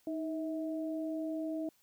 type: tone pair together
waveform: sine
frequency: 314.2 / 646.4 Hz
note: D#4 / E5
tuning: +17 / -34 cents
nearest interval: octave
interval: 1249 cents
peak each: -35 / -40 dBFS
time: 0.07-1.69 s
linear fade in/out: 2 ms
effects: white hiss -70 dBFS RMS until 1.82 s